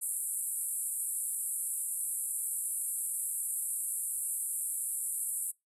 white band-pass noise, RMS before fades -35 dBFS, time 0.01-5.52 s, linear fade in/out 20 ms, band 8000 to 12000 Hz, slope 96 dB/octave, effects noise-tail reverb RT60 0.2 s tail -24 dB re dry

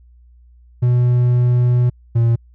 triangle tone pair in turn, 122.8 / 116.52 Hz, B2 / A#2, -9 / 0 cents, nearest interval minor second, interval 91 cents, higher first, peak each -9 dBFS, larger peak neither, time 0.82-1.9 / 2.15-2.36 s, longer first, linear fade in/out 10 ms, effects added 60 Hz sine -44 dBFS peak until 2.54 s

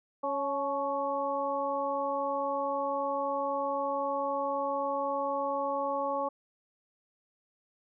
harmonic tone with a mistuned harmonic, 277.2 Hz, C#4, in tune, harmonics 1 / 2 / 3 / 4, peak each -40 / -32 / -34 / -34 dBFS, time 0.23-6.29 s, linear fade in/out 10 ms, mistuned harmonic 3, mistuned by +49 cents, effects none

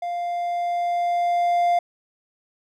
triangle tone with level ramp, 698.5 Hz, F5, in tune, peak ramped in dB -23 to -14 dBFS, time 0.02-1.79 s, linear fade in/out 5 ms, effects none

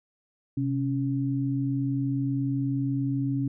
sine tone pair together, 130.22 / 277.2 Hz, C3 / C#4, -8 / 0 cents, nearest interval octave + minor second, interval 1308 cents, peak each -27 dBFS, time 0.57-3.48 s, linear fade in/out 5 ms, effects none

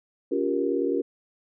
sine chord, G half-diminished seventh, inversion second, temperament just, 282.2 / 352.8 / 392 / 470.4 Hz, Db4 / F4 / G4 / Bb4, +31 / +18 / 0 / +16 cents, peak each -28 dBFS, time 0.31-1.02 s, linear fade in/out 10 ms, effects none

